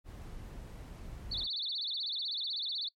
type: noise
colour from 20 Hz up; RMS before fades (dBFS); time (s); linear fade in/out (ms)
brown; -45; 0.04-1.48; 50
type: tone with vibrato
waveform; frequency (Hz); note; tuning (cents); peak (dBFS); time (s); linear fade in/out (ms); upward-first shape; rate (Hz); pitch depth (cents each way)
sine; 3959; B7; +3; -33; 1.31-2.89; 10; sine; 16; 240
effects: noise-tail reverb RT60 0.1 s tail -24 dB re dry + MP3 64 kbps